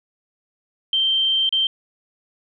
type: tone with dropouts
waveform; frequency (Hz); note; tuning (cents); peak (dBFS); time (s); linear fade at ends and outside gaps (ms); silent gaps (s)
sine; 3136; G7; 0; -16; 0.93-1.67; 2; 1.492-1.525
effects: none